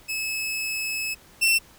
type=tone pair in turn; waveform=sawtooth; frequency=2591 / 2693 Hz; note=E7 / E7; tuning=-30 / +36 cents; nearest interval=minor second; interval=66 cents; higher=second; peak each=-23 / -14 dBFS; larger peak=second; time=0.08-1.15 / 1.41-1.59 s; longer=first; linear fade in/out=20 ms; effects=pink hiss -52 dBFS RMS until 1.78 s